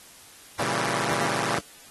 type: chord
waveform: 5% pulse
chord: A# diminished seventh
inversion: none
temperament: equal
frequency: 116.54 / 138.59 / 164.81 / 196 Hz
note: A#2 / C#3 / E3 / G3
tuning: 0 / 0 / 0 / 0 cents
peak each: -19 dBFS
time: 0.59-1.59 s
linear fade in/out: 5 ms
effects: white hiss -49 dBFS RMS until 1.9 s + AAC 32 kbps